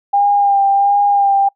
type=tone with vibrato; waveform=sine; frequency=802 Hz; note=G5; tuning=39 cents sharp; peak=-9 dBFS; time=0.13-1.49 s; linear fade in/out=10 ms; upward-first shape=sine; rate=1.4 Hz; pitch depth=24 cents each way; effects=noise-tail reverb RT60 0.1 s tail -25 dB re dry